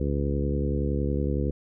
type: harmonic tone with a mistuned harmonic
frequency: 70.8 Hz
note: C#2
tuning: 37 cents sharp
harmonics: 1 / 2 / 3 / 4 / 5 / 6 / 7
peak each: -27 / -30 / -32 / -33 / -34 / -35 / -35 dBFS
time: 0-1.51 s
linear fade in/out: 5 ms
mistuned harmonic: 1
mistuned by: -20 cents
effects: none